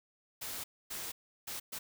white noise bursts at uneven times, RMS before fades -41 dBFS, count 4, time 0.41-0.64 / 0.9-1.12 / 1.47-1.6 / 1.72-1.79 s, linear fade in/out 10 ms, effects none

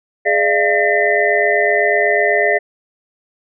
sine tone cluster, 417.2 / 596 / 684 / 1811 / 2013 Hz, G#4 / D5 / F5 / A6 / B6, +8 / +25 / -36 / +49 / +33 cents, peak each -18 dBFS, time 0.25-2.59 s, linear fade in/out 20 ms, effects none

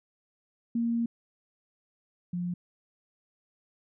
sine tone pair in turn, 233.1 / 176.47 Hz, A#3 / F3, 0 / +18 cents, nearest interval perfect fourth, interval 482 cents, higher first, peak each -25 / -29 dBFS, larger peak first, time 0.75-1.06 / 2.33-2.54 s, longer first, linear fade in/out 5 ms, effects none

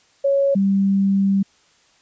sine tone pair in turn, 554.4 / 196.01 Hz, C#5 / G3, 0 / 0 cents, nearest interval octave + tritone, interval 1800 cents, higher first, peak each -14 dBFS, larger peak neither, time 0.24-0.55 / 0.55-1.43 s, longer second, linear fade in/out 10 ms, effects white hiss -57 dBFS RMS until 2.01 s + resampled to 16000 Hz

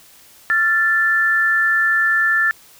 sine tone pair together, 1375.1 / 1760 Hz, F6 / A6, -27 / 0 cents, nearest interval major third, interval 427 cents, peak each -20 / -14 dBFS, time 0.5-2.51 s, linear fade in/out 0 ms, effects white hiss -47 dBFS RMS until 2.79 s

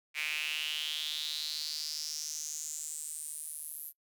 sawtooth tone with high-pass filter sweep, 152.7 Hz, D#3, 32 cents flat, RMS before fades -38 dBFS, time 0.14-3.93 s, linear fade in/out 50 ms, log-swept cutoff 2300 to 12000 Hz, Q 5.8, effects noise-tail reverb RT60 0.1 s tail -25 dB re dry

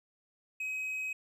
triangle tone, 2536 Hz, D#7, 32 cents sharp, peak -32 dBFS, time 0.6-1.13 s, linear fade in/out 5 ms, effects none

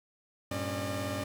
sawtooth tone cluster, 97.7 / 115.4 / 274.7 / 600 Hz, G2 / A#2 / C#4 / D5, -5 / -17 / -16 / +37 cents, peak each -33 / -39 / -34 / -33 dBFS, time 0.51-1.24 s, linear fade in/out 5 ms, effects none

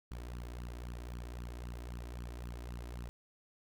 sawtooth tone with flanger, 59.9 Hz, A#1, 48 cents sharp, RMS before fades -44 dBFS, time 0.11-3.09 s, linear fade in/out 0 ms, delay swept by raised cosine 0.66 to 3.16 ms, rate 3.8 Hz, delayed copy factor +0.75, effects none

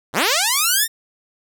5% pulse linear sweep, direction up, 97.1 to 1858 Hz, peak -4 dBFS, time 0.13-0.88 s, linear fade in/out 50 ms, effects none

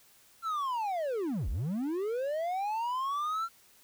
triangle linear two-way sweep, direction down then up, 1374 to 40.05 to 1374 Hz, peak -28 dBFS, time 0.42-3.49 s, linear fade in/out 50 ms, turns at 1.49 s, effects white hiss -61 dBFS RMS until 3.83 s

